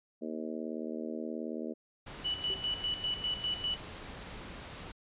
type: harmonic tone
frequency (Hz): 78.7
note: D#2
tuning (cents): +20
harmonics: 3 / 4 / 5 / 6 / 7 / 8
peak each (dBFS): -39 / -41 / -43 / -45 / -46 / -47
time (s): 0.21-1.74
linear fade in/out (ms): 20
type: noise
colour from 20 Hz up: pink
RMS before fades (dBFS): -45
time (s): 2.06-4.92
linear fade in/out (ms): 10
type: tone with tremolo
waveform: sine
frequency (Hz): 2960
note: F#7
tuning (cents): 0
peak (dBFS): -30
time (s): 2.24-3.77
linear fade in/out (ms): 20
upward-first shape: square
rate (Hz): 5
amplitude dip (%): 70
type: tone with exponential decay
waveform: sine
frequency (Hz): 386.2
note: G4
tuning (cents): -26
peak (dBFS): -38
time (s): 2.5-2.7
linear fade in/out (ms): 0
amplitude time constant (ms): 42
effects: resampled to 8000 Hz